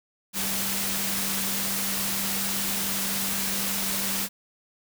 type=tone in noise; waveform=sine; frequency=195.7 Hz; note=G3; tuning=3 cents flat; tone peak=-35 dBFS; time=0.33-4.29 s; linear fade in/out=50 ms; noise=white; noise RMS=-28 dBFS; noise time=0.33-4.29 s; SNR=-10 dB; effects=none

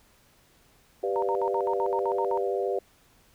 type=chord; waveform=sine; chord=G dominant seventh; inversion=none; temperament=equal; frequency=392 / 493.9 / 587.3 / 698.5 Hz; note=G4 / B4 / D5 / F5; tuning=0 / 0 / 0 / 0 cents; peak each=-28 / -30 / -33 / -34 dBFS; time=1.03-2.79 s; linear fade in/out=5 ms
type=tone bursts; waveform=sine; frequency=921 Hz; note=A#5; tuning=21 cents flat; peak=-27 dBFS; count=10; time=1.16-2.375 s; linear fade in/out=0 ms; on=63 ms; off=65 ms
effects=pink hiss -61 dBFS RMS until 3.34 s

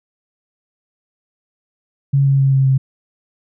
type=tone with pitch steps; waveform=sine; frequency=138.59 / 137.24 / 135.89 / 134.57 / 133.25 Hz; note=C#3 / C#3 / C#3 / C3 / C3; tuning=0 / -17 / -34 / +49 / +32 cents; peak=-10 dBFS; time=2.13-2.78 s; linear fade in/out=10 ms; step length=130 ms; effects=none

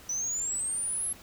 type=exponential sweep; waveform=sine; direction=up; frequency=5900 to 11240 Hz; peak=-26 dBFS; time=0.09-1.13 s; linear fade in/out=5 ms; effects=tanh soft clip ceiling -28 dBFS + pink hiss -51 dBFS RMS until 1.22 s

